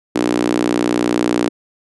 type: tone with high-pass filter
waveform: sawtooth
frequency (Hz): 59.9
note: A#1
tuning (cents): +48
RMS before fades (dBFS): -17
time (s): 0.15-1.49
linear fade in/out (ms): 10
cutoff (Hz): 300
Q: 3.3
effects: resampled to 24000 Hz